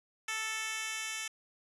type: tone with high-pass filter sweep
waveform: 10% pulse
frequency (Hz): 440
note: A4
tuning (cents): 0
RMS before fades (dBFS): -37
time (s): 0.28-1.28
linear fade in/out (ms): 5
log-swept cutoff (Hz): 1700 to 2800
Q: 0.76
effects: resampled to 24000 Hz